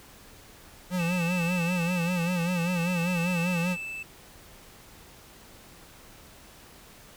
square tone with vibrato, 174.9 Hz, F3, 3 cents sharp, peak -26 dBFS, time 0.9-3.77 s, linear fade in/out 50 ms, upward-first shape sine, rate 5.1 Hz, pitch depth 82 cents each way
triangle tone with tremolo, 2637 Hz, E7, in tune, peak -30 dBFS, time 0.99-4.03 s, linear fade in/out 5 ms, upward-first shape triangle, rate 0.52 Hz, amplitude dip 45%
effects pink hiss -51 dBFS RMS until 7.16 s

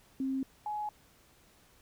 sine tone pair in turn, 266.3 / 841.3 Hz, C4 / G#5, +31 / +22 cents, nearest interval octave + minor sixth, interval 1991 cents, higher second, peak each -30 / -33 dBFS, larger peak first, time 0.2-0.43 / 0.66-0.89 s, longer neither, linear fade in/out 2 ms, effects pink hiss -63 dBFS RMS until 1.81 s

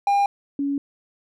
triangle / sine tone pair in turn, 804 / 281.1 Hz, G5 / C#4, +44 / +24 cents, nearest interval octave + tritone, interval 1820 cents, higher first, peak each -14 / -21 dBFS, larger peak first, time 0.07-0.26 / 0.59-0.78 s, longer neither, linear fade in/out 2 ms, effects none

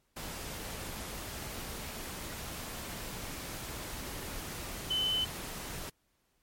sine tone in noise, 3035 Hz, F#7, 43 cents sharp, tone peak -28 dBFS, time 4.9-5.25 s, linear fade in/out 10 ms, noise pink, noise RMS -41 dBFS, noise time 0.16-5.9 s, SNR +10 dB, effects pink hiss -75 dBFS RMS until 6.42 s + MP3 64 kbps

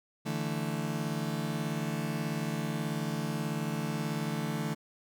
35% pulse chord, D suspended second, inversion none, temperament just, 146.83 / 165.19 / 220.2 Hz, D3 / E3 / A3, 0 / +4 / +2 cents, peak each -34 dBFS, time 0.25-4.75 s, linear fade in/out 20 ms, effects none

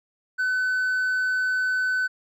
sine tone with hard clipping, 1510 Hz, F#6, 35 cents sharp, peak -22 dBFS, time 0.38-2.08 s, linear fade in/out 20 ms, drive 2 dB, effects none

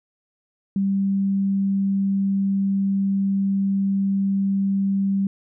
sine tone, 196 Hz, G3, in tune, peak -18 dBFS, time 0.76-5.27 s, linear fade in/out 2 ms, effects none

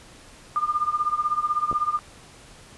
sine tone with tremolo, 1208 Hz, D6, 48 cents sharp, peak -17 dBFS, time 0.56-1.99 s, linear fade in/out 0 ms, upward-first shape triangle, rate 16 Hz, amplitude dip 95%
clicks, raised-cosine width 2 ms, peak -20 dBFS, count 2, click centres 1.714 / 1.728 s
effects pink hiss -48 dBFS RMS until 2.77 s + resampled to 24000 Hz

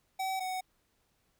square tone pair in turn, 762 / 745 Hz, G5 / F#5, -49 / +12 cents, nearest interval unison, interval 39 cents, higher first, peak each -32 / -34 dBFS, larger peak first, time 0.19-0.4 / 0.4-0.61 s, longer neither, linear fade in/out 10 ms, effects pink hiss -74 dBFS RMS until 1.39 s

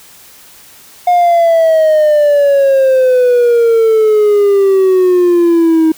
triangle exponential sweep, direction down, 717 to 316.3 Hz, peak -3 dBFS, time 1.07-5.92 s, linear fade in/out 5 ms, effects tanh soft clip ceiling 0 dBFS + white hiss -39 dBFS RMS until 5.97 s

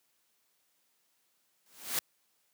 white noise with exponential growth, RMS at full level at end -28 dBFS, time 1.66-1.99 s, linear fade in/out 2 ms, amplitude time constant 70 ms, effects white hiss -74 dBFS RMS until 2.53 s + high-pass 150 Hz 12 dB/octave

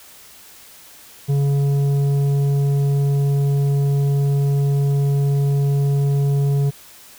sine tone with tanh clipping, 140.5 Hz, C#3, 24 cents sharp, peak -16 dBFS, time 1.28-6.71 s, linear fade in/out 20 ms, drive 8 dB, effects white hiss -44 dBFS RMS until 7.18 s

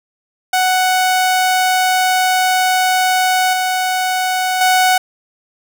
sawtooth tone with level steps, 742 Hz, F#5, 5 cents sharp, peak -8 / -11 / -6 dBFS, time 0.53-4.98 s, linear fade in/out 5 ms, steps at 3.53 / 4.61 s, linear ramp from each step 2 ms, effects none

